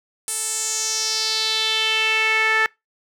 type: tone with band-pass filter sweep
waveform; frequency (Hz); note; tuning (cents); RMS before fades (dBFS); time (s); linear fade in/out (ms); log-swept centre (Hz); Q
sawtooth; 440; A4; 0; -21; 0.28-2.66; 0; 9300 to 1800; 3.6
effects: noise-tail reverb RT60 0.2 s tail -24 dB re dry